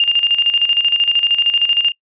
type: tone with tremolo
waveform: sine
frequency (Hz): 2808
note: F7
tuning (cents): +9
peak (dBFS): -9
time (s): 0-1.92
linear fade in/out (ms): 2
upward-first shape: square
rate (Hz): 13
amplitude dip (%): 65
effects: noise-tail reverb RT60 0.1 s tail -25 dB re dry + resampled to 8000 Hz